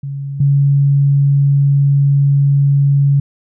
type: tone pair in turn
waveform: sine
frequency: 139.3 / 140.43 Hz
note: C#3 / C#3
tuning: +9 / +23 cents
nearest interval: unison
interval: 14 cents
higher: second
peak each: -20 / -8 dBFS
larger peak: second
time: 0.03-0.4 / 0.4-3.2 s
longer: second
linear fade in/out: 5 ms
effects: none